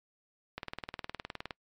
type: click train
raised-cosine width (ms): 0.3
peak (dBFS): -21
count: 19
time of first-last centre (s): 0.58-1.508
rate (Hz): 19.4
effects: noise-tail reverb RT60 0.1 s tail -25 dB re dry + MP3 64 kbps